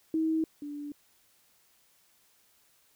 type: tone pair in turn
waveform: sine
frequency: 319.4 / 291.3 Hz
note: D#4 / D4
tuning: +45 / -14 cents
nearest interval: major second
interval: 159 cents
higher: first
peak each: -25 / -36 dBFS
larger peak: first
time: 0.14-0.44 / 0.62-0.92 s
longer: neither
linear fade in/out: 2 ms
effects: white hiss -66 dBFS RMS until 2.95 s